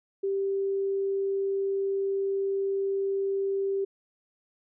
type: tone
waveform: sine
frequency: 392 Hz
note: G4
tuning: in tune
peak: -25 dBFS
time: 0.23-3.85 s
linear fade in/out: 10 ms
effects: none